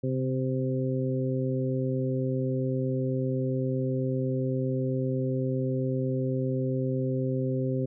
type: harmonic tone with a mistuned harmonic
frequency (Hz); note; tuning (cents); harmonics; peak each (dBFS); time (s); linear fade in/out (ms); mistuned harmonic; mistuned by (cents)
130; C3; -11; 1 / 2 / 3 / 4; -28 / -31 / -33 / -34; 0.03-7.86; 10; 1; +29
effects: none